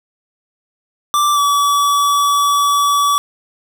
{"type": "tone with pitch glide", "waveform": "square", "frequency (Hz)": [1174.7, 1145.2], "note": ["D6", "D6"], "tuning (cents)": [0, -44], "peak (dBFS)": -12, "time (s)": [1.14, 3.18], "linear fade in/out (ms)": 0, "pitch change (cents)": -44, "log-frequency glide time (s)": [1.34, 1.39], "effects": []}